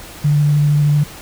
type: tone with vibrato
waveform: sine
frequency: 147.1 Hz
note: D3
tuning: 3 cents sharp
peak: -10 dBFS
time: 0.24-1.04 s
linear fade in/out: 10 ms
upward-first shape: sine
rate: 13 Hz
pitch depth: 12 cents each way
effects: pink hiss -35 dBFS RMS until 1.21 s